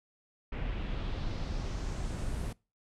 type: noise with low-pass filter sweep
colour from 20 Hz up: brown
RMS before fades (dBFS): -35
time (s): 0.52-2.53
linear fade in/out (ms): 5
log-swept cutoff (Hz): 2500 to 11000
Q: 2
effects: noise-tail reverb RT60 0.3 s tail -24 dB re dry